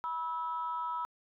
sine tone pair together, 976.1 / 1303 Hz, B5 / E6, -21 / -20 cents, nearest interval perfect fourth, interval 501 cents, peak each -34 / -36 dBFS, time 0.04-1.05 s, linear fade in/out 0 ms, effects tanh soft clip ceiling -26 dBFS

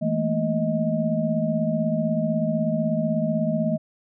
sine tone cluster, 162.5 / 214.8 / 230.9 / 627 Hz, E3 / A3 / A#3 / D#5, -24 / -41 / -16 / +13 cents, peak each -26 dBFS, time 0.01-3.78 s, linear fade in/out 20 ms, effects none

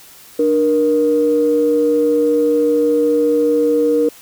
sine tone pair together, 297.7 / 472.5 Hz, D4 / A#4, +24 / +23 cents, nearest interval minor sixth, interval 799 cents, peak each -16 / -12 dBFS, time 0.39-4.09 s, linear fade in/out 5 ms, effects tanh soft clip ceiling -4 dBFS + white hiss -42 dBFS RMS until 4.21 s

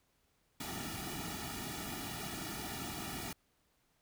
pink noise with comb filter, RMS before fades -42 dBFS, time 0.6-3.33 s, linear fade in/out 5 ms, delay 1.9 ms, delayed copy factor -0.95, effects pink hiss -75 dBFS RMS until 4.01 s

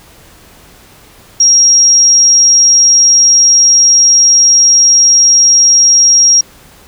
sine tone, 5620 Hz, F8, 10 cents sharp, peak -3 dBFS, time 1.4-6.41 s, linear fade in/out 5 ms, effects pink hiss -40 dBFS RMS until 6.87 s

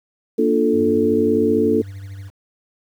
sine chord, Bb major seventh, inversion none, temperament equal, 233.1 / 293.7 / 349.2 / 440 Hz, Bb3 / D4 / F4 / A4, 0 / 0 / 0 / 0 cents, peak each -20 / -20 / -22 / -17 dBFS, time 0.38-1.82 s, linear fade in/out 10 ms
triangle tone with tremolo, 98 Hz, G2, in tune, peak -27 dBFS, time 0.72-2.31 s, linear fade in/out 50 ms, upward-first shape triangle, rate 13 Hz, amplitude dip 40%
effects 8-bit

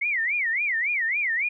sine tone with vibrato, 2093 Hz, C7, in tune, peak -22 dBFS, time 0.01-1.49 s, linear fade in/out 10 ms, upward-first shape sine, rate 3.6 Hz, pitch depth 270 cents each way, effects none

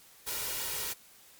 white noise with comb filter, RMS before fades -35 dBFS, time 0.26-0.94 s, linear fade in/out 20 ms, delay 2.1 ms, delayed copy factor +0.55, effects white hiss -57 dBFS RMS until 1.39 s + MP3 96 kbps

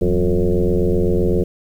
sine tone with frequency modulation, 184.8 Hz, F#3, 2 cents flat, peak -13 dBFS, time 0.01-1.44 s, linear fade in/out 10 ms, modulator 87.8 Hz, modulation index 3.5, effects 8-bit

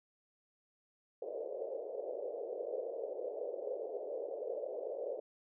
pink band-pass noise, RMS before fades -41 dBFS, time 1.22-5.2 s, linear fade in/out 5 ms, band 440 to 580 Hz, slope 48 dB/octave, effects none

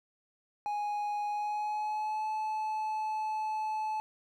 triangle tone with pitch glide, 830 to 864.7 Hz, G#5 to A5, -1 to -30 cents, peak -29 dBFS, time 0.66-4 s, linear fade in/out 0 ms, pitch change +71 cents, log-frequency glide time 1.28-2.28 s, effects none

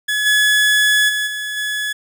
30% pulse tone with level steps, 1700 Hz, G#6, 40 cents sharp, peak -14 / -9 / -15 / -20 / -17 dBFS, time 0.08-1.93 s, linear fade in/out 10 ms, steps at 0.25 / 1.08 / 1.26 / 1.56 s, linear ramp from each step 20 ms, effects none

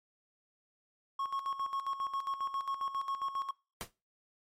triangle tone with tremolo, 1094 Hz, C#6, 23 cents flat, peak -30 dBFS, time 1.19-3.51 s, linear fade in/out 5 ms, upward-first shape square, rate 7.4 Hz, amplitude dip 70%
pink noise with exponential decay, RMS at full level -34 dBFS, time 3.81-3.91 s, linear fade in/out 0 ms, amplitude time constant 20 ms
effects noise-tail reverb RT60 0.3 s tail -22 dB re dry + MP3 64 kbps

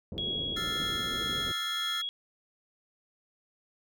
white low-pass noise, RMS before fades -40 dBFS, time 0.12-1.52 s, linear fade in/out 2 ms, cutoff 440 Hz, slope 24 dB/octave
sine tone with tremolo, 3322 Hz, G#7, in tune, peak -30 dBFS, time 0.18-2.09 s, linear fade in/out 0 ms, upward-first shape triangle, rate 1.9 Hz, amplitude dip 25%
square chord, F major seventh, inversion third, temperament equal, 1318.5 / 1396.9 / 1760 / 2093 Hz, E6 / F6 / A6 / C7, 0 / 0 / 0 / 0 cents, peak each -40 / -40 / -41 / -46 dBFS, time 0.56-2.02 s, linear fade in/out 10 ms
effects none

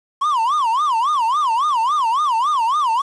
triangle tone with vibrato, 1046.5 Hz, C6, in tune, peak -13 dBFS, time 0.21-3.02 s, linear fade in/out 10 ms, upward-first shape sine, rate 3.6 Hz, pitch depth 280 cents each way, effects resampled to 22050 Hz + 7-bit

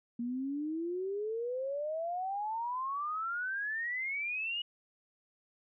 sine exponential sweep, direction up, 233.1 to 2922 Hz, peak -33 dBFS, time 0.19-4.62 s, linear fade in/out 5 ms, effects none

